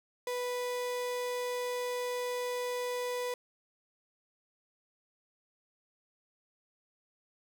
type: tone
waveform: 35% pulse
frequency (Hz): 493.3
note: B4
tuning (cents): -2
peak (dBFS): -31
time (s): 0.27-3.34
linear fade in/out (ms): 2
effects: none